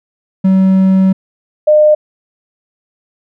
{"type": "tone pair in turn", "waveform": ["triangle", "sine"], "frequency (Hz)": [190, 606.5], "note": ["F#3", "D#5"], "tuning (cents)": [46, -44], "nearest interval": "octave + minor sixth", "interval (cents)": 2010, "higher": "second", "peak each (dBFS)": [-4, -4], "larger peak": "neither", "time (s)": [[0.44, 1.13], [1.67, 1.95]], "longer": "first", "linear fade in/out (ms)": 10, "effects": []}